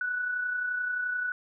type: tone with amplitude modulation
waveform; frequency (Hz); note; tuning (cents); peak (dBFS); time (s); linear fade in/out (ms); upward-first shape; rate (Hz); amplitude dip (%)
sine; 1480; F#6; 0; -26; 0.01-1.32; 2; sine; 31.5; 40
effects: none